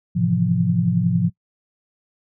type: chord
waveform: sine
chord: F major seventh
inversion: first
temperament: just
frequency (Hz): 109.13 / 130.96 / 163.7 / 174.61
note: A2 / C3 / E3 / F3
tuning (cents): -14 / +2 / -12 / 0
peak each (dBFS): -23 / -24 / -24 / -18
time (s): 0.15-1.3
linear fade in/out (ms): 20
effects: noise-tail reverb RT60 0.1 s tail -23 dB re dry